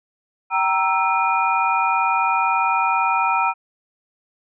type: tone cluster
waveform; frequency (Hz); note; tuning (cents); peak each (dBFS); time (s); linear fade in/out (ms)
sine; 773 / 935 / 1322 / 2435; G5 / A#5 / E6 / D#7; -24 / +5 / +5 / -38; -23 / -20 / -21 / -24; 0.5-3.54; 50
effects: none